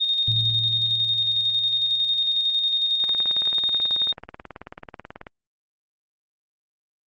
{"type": "tone with tremolo", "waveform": "sine", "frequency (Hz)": 3692, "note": "A#7", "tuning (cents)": -17, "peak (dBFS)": -18, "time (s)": [0, 4.13], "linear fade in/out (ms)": 20, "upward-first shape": "square", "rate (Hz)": 11, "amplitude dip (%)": 35}
{"type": "tone with exponential decay", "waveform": "sine", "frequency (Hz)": 112.8, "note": "A2", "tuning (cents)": 44, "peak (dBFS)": -22, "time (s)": [0.28, 2.45], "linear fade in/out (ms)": 0, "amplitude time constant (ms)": 470}
{"type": "click train", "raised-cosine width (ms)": 0.5, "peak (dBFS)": -21, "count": 42, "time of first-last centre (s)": [3.04, 5.268], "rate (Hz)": 18.4}
{"effects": ["Opus 24 kbps"]}